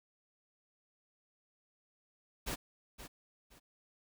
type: noise with echo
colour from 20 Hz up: pink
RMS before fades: -38 dBFS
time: 2.46-2.56 s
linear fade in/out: 20 ms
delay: 520 ms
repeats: 2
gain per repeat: -11 dB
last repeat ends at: 3.6 s
effects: none